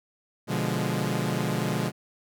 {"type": "chord", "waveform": "sawtooth", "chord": "B diminished seventh", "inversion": "none", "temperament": "equal", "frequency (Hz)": [123.47, 146.83, 174.61, 207.7], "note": ["B2", "D3", "F3", "Ab3"], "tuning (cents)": [0, 0, 0, 0], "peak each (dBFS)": -27, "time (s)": [0.47, 1.92], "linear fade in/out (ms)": 50, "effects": []}